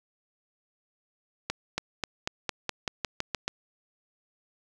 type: accelerating click train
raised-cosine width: 0.2 ms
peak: -11 dBFS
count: 11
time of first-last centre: 1.5-3.48 s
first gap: 280 ms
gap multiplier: 0.92
effects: none